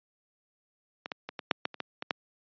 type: clicks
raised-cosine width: 0.3 ms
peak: -19 / -17 / -20 / -19 / -6 / -12 / -26 / -16 / -18 / -10 dBFS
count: 10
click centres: 1.059 / 1.118 / 1.29 / 1.392 / 1.512 / 1.654 / 1.743 / 1.803 / 2.024 / 2.108 s
effects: high-pass 200 Hz 12 dB/octave + resampled to 11025 Hz